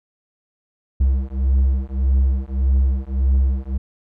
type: beating tone pair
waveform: triangle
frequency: 65.41 / 67.11 Hz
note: C2 / C2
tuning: 0 / +45 cents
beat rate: 1.7 Hz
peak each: -16 / -16 dBFS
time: 1-3.78 s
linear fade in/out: 10 ms
effects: none